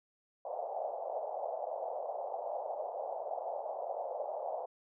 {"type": "band-pass noise", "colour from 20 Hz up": "pink", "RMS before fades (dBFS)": -39, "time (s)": [0.45, 4.66], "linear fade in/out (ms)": 5, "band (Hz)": [550, 790], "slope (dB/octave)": 48, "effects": []}